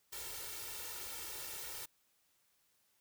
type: noise with comb filter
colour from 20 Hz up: white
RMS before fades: -45 dBFS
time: 0.12-1.86 s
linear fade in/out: 10 ms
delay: 2.2 ms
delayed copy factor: +0.8
effects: white hiss -75 dBFS RMS until 3 s